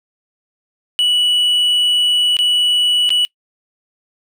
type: tone with dropouts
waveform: triangle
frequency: 2947 Hz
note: F#7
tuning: 8 cents flat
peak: -10 dBFS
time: 0.99-3.25 s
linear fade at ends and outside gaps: 0 ms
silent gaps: 2.368-2.389 / 3.092-3.104 s
effects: noise-tail reverb RT60 0.1 s tail -23 dB re dry